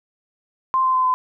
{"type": "tone with pitch steps", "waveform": "sine", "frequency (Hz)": [1046.5, 1037.5, 1028.5, 1019.6], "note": ["C6", "C6", "C6", "C6"], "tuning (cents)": [0, -15, -30, -45], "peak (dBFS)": -15, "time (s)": [0.74, 1.14], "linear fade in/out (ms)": 0, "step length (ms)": 100, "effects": []}